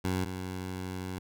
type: tone pair in turn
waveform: 15% pulse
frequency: 92.5 / 92.5 Hz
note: F#2 / F#2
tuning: 0 / 0 cents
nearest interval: unison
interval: 0 cents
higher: neither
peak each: -22 / -29 dBFS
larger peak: first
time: 0.04-0.25 / 0.25-1.19 s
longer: second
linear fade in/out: 10 ms
effects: none